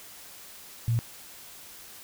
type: tone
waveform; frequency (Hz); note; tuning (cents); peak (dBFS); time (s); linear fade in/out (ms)
sine; 116.54; A#2; 0; -22; 0.88-0.99; 0
effects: white hiss -47 dBFS RMS until 2.03 s